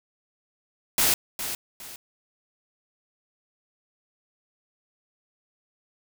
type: noise with echo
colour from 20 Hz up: white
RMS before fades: -21 dBFS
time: 0.98-1.14 s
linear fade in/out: 2 ms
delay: 410 ms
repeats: 2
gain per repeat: -10 dB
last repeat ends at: 1.96 s
effects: none